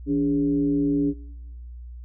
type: tone with frequency modulation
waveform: sine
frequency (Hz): 286.4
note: D4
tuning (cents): -43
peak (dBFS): -19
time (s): 0.06-1.14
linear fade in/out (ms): 50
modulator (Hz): 124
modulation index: 0.55
effects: noise-tail reverb RT60 1.0 s tail -23 dB re dry + added 60 Hz sine -36 dBFS peak until 2.04 s